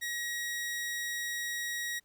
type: tone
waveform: sawtooth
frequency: 1900 Hz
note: A#6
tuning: 33 cents sharp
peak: -30 dBFS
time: 0.01-2 s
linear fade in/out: 20 ms
effects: pink hiss -73 dBFS RMS until 2.04 s